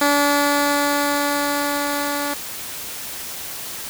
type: tone with level ramp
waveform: 10% pulse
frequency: 287.7 Hz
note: D4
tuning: 36 cents flat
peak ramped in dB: -6 to -14 dBFS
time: 0.01-2.34 s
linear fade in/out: 5 ms
effects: white hiss -31 dBFS RMS until 3.89 s